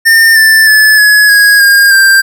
square tone with pitch steps, 1810 / 1769.7 / 1730.3 / 1691.7 / 1654 / 1617.2 / 1581.2 Hz, A6 / A6 / A6 / G#6 / G#6 / G#6 / G6, +48 / +10 / -29 / +31 / -8 / -46 / +15 cents, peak -3 dBFS, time 0.05-2.22 s, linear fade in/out 20 ms, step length 310 ms, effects none

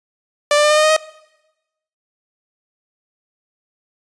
sawtooth tone with pitch steps, 587.3 / 593.8 / 600.3 / 607 / 613.7 / 620.4 / 627.3 Hz, D5 / D5 / D5 / D#5 / D#5 / D#5 / D#5, 0 / +19 / +38 / -43 / -24 / -5 / +14 cents, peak -7 dBFS, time 0.51-0.965 s, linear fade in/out 2 ms, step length 65 ms, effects noise-tail reverb RT60 1.0 s tail -22 dB re dry + resampled to 22050 Hz

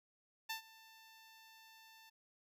10% pulse tone with ADSR envelope, 890 Hz, A5, 20 cents sharp, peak -30 dBFS, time 0.49-2.1 s, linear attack 12 ms, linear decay 110 ms, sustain -21 dB, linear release 11 ms, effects none

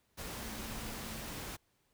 sine tone in noise, 220 Hz, A3, in tune, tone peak -49 dBFS, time 0.37-1.27 s, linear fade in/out 20 ms, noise pink, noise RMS -43 dBFS, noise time 0.17-1.57 s, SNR -9 dB, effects pink hiss -75 dBFS RMS until 1.93 s

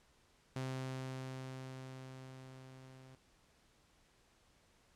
sawtooth tone with level ramp, 130.81 Hz, C3, in tune, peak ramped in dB -34 to -52 dBFS, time 0.56-3.15 s, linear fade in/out 2 ms, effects pink hiss -70 dBFS RMS until 4.95 s + low-pass 9000 Hz 12 dB/octave

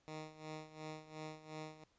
10% pulse tone with tremolo, 155.56 Hz, D#3, in tune, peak -36 dBFS, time 0.08-1.84 s, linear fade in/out 0 ms, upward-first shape sine, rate 2.8 Hz, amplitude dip 80%, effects pink hiss -75 dBFS RMS until 1.98 s + resampled to 16000 Hz

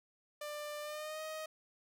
sawtooth tone with pitch glide, 594 to 626.8 Hz, D5 to D#5, +20 to +13 cents, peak -37 dBFS, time 0.41-1.46 s, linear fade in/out 5 ms, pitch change +93 cents, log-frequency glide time 0.81-1.22 s, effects none

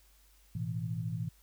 sine chord, A suspended second, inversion none, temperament equal, 110 / 123.47 / 164.81 Hz, A2 / B2 / E3, 0 / 0 / 0 cents, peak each -37 / -38 / -37 dBFS, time 0.55-1.29 s, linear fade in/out 5 ms, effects added 50 Hz sine -62 dBFS peak until 1.42 s + white hiss -66 dBFS RMS until 1.42 s

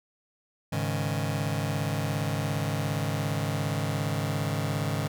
sawtooth chord, Ab suspended fourth, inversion none, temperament just, 103.83 / 138.43 / 155.74 Hz, Ab2 / Db3 / Eb3, 0 / -2 / +2 cents, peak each -27 dBFS, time 0.72-5.08 s, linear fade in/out 10 ms, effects none

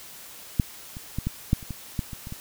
clicks, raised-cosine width 5 ms, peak -7 / -25 / -15 / -13 / -7 / -29 / -20 / -13 / -23 / -25 / -22 dBFS, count 11, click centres 0.598 / 0.969 / 1.186 / 1.27 / 1.531 / 1.628 / 1.707 / 1.992 / 2.132 / 2.271 / 2.324 s, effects white hiss -44 dBFS RMS until 2.4 s

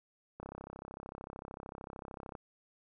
click train, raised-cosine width 1 ms, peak -30 dBFS, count 66, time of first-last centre 0.4-2.352 s, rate 33.3 Hz, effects none

